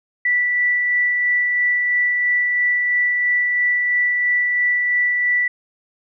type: tone with tremolo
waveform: sine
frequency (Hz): 1965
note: B6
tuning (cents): -9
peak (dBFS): -14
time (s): 0.25-5.48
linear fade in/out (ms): 5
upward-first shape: sine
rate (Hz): 3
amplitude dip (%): 25
effects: none